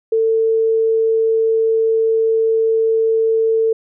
sine tone, 447.5 Hz, A4, 29 cents sharp, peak -12 dBFS, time 0.12-3.73 s, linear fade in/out 5 ms, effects none

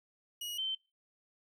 sawtooth / sine tone pair in turn, 2900 / 3095 Hz, F#7 / G7, -35 / -23 cents, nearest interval minor second, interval 112 cents, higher second, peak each -35 / -32 dBFS, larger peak second, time 0.41-0.58 / 0.58-0.75 s, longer neither, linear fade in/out 5 ms, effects noise-tail reverb RT60 0.3 s tail -23 dB re dry

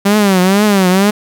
sawtooth tone with vibrato, 196 Hz, G3, in tune, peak -4 dBFS, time 0.05-1.11 s, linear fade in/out 10 ms, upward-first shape triangle, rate 2.1 Hz, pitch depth 160 cents each way, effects none

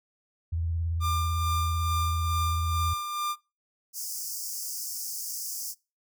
sine tone with vibrato, 83.2 Hz, E2, 17 cents sharp, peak -26 dBFS, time 0.52-2.94 s, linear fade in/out 10 ms, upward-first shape sine, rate 18 Hz, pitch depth 57 cents each way
45% pulse tone with tremolo, 1196 Hz, D6, 31 cents sharp, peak -27 dBFS, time 1-3.36 s, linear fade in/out 50 ms, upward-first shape sine, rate 2.3 Hz, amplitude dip 45%
pink high-pass noise, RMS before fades -35 dBFS, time 3.93-5.75 s, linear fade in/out 50 ms, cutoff 4900 Hz, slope 96 dB/octave
effects noise-tail reverb RT60 0.3 s tail -24 dB re dry

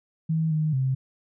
sine tone with pitch steps, 160.3 / 155.1 / 132 Hz, E3 / D#3 / C3, -48 / -5 / +16 cents, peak -21 dBFS, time 0.29-0.95 s, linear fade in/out 10 ms, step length 220 ms, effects none

